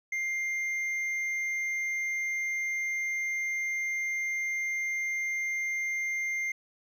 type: tone with hard clipping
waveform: sine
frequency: 2100 Hz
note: C7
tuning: 6 cents sharp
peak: -30 dBFS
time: 0.12-6.52 s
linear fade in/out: 5 ms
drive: 4 dB
effects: none